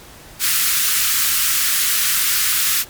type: high-pass noise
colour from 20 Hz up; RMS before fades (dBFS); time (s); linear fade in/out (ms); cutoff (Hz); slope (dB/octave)
white; -17; 0.39-2.85; 50; 1200; 48
effects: pink hiss -41 dBFS RMS until 2.89 s + MP3 96 kbps